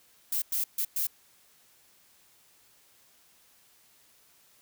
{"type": "noise bursts at uneven times", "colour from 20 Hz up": "violet", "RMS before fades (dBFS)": -29, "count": 4, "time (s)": [[0.32, 0.42], [0.52, 0.64], [0.78, 0.85], [0.96, 1.07]], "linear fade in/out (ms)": 5, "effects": ["white hiss -62 dBFS RMS until 4.61 s"]}